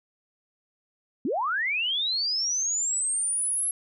sine linear sweep, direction up, 210 to 11175 Hz, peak -24 dBFS, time 1.25-3.71 s, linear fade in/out 2 ms, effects none

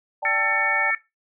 sine chord, D suspended fourth, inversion none, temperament just, 587.3 / 783.1 / 881 Hz, D5 / G5 / A5, 0 / -2 / +2 cents, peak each -32 / -29 / -30 dBFS, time 0.22-0.91 s, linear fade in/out 10 ms
harmonic tone, 446.3 Hz, A4, 25 cents sharp, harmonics 3 / 4 / 5, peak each -29 / -23 / -22 dBFS, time 0.25-0.95 s, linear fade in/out 2 ms
effects noise-tail reverb RT60 0.2 s tail -17 dB re dry

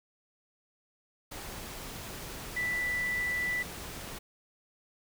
sine tone in noise, 1975.5 Hz, B6, in tune, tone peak -29 dBFS, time 2.56-3.63 s, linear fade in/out 10 ms, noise pink, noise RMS -42 dBFS, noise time 1.31-4.19 s, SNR +10 dB, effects none

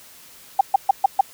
sine tone bursts, 790 Hz, G5, 13 cents sharp, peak -9 dBFS, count 5, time 0.59-1.21 s, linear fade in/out 5 ms, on 20 ms, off 130 ms, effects white hiss -46 dBFS RMS until 1.33 s

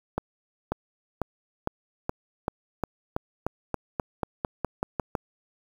accelerating click train, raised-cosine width 1 ms, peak -12 dBFS, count 17, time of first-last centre 0.18-5.152 s, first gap 540 ms, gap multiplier 0.92, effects 7-bit

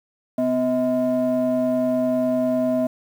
triangle ring-modulated tone, 193.1 Hz, G3, 26 cents flat, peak -13 dBFS, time 0.38-2.87 s, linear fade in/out 5 ms, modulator 445 Hz, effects 8-bit

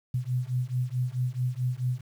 sine beating tone pair, 123.47 / 128.07 Hz, B2 / C3, 0 / -37 cents, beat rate 4.6 Hz, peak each -29 dBFS, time 0.14-2.01 s, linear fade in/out 5 ms, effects 9-bit

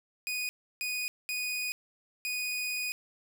sawtooth tone bursts at uneven times, 2479 Hz, D#7, 7 cents flat, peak -28 dBFS, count 4, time 0.27-0.49 / 0.81-1.08 / 1.29-1.72 / 2.25-2.92 s, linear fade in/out 0 ms, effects none

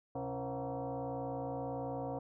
sine tone with frequency modulation, 130.81 Hz, C3, in tune, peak -36 dBFS, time 0.15-2.19 s, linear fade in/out 5 ms, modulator 203 Hz, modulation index 3.6, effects none

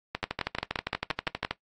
two click trains, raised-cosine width 0.3 ms, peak -13 / -12 dBFS, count 18 / 8, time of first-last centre 0.15-1.51 / 0.24-1.449 s, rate 12.5 / 5.79 Hz, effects noise-tail reverb RT60 0.1 s tail -17 dB re dry + AAC 32 kbps

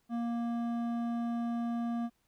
sine tone with hard clipping, 234.8 Hz, A#3, 13 cents sharp, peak -33 dBFS, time 0.09-2.1 s, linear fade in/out 50 ms, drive 10 dB, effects pink hiss -75 dBFS RMS until 2.27 s

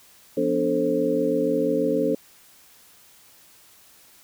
sine tone cluster, 174 / 246.8 / 293 / 440.6 / 529 Hz, F3 / B3 / D4 / A4 / C5, -6 / -1 / -4 / +2 / +19 cents, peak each -33 / -28 / -25 / -24 / -25 dBFS, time 0.37-2.15 s, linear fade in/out 5 ms, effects white hiss -53 dBFS RMS until 4.23 s

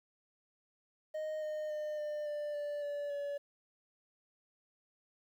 triangle tone with pitch steps, 620 / 612.9 / 605.8 / 598.9 / 592 / 585.2 / 578.5 / 571.8 Hz, D#5 / D#5 / D#5 / D5 / D5 / D5 / D5 / D5, -6 / -26 / -46 / +34 / +14 / -6 / -26 / -46 cents, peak -34 dBFS, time 1.14-3.38 s, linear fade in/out 10 ms, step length 280 ms, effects 11-bit

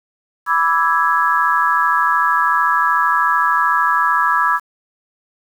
sine chord, E dominant seventh, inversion second, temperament equal with one note detuned, 987.8 / 1165.2 / 1318.5 / 1661.2 Hz, B5 / D6 / E6 / G#6, 0 / -14 / 0 / 0 cents, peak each -18 dBFS, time 0.46-4.6 s, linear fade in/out 50 ms, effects 7-bit

